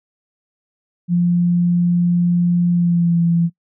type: tone with pitch glide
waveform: sine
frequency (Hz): 174.61 to 169.35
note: F3 to E3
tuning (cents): 0 to +47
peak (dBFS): -12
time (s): 1.08-3.5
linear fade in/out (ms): 50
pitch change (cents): -53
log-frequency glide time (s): 2.71-3.2
effects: noise-tail reverb RT60 0.1 s tail -22 dB re dry